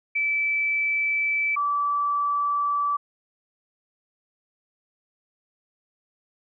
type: tone pair in turn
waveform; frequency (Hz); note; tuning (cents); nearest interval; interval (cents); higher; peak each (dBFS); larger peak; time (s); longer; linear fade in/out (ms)
sine; 2314 / 1157; D7 / D6; -26 / -26; octave; 1200; first; -21; neither; 0.15-1.56 / 1.56-2.97; neither; 10
effects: none